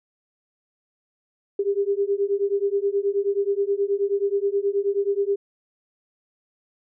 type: beating tone pair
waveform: sine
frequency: 395.7 / 405.1 Hz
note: G4 / G#4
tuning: +16 / -43 cents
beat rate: 9.4 Hz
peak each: -23 dBFS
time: 1.59-5.36 s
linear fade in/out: 5 ms
effects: none